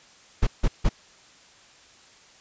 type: noise bursts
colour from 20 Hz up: brown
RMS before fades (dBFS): -19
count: 3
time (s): 0.42-0.893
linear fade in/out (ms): 10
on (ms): 51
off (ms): 160
effects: white hiss -53 dBFS RMS until 2.4 s + resampled to 16000 Hz